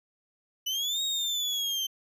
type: linear two-way sweep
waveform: 35% pulse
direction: up then down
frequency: 2960 to 3778 to 3100 Hz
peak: -26 dBFS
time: 0.66-1.87 s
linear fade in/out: 10 ms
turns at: 1.03 s
effects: resampled to 32000 Hz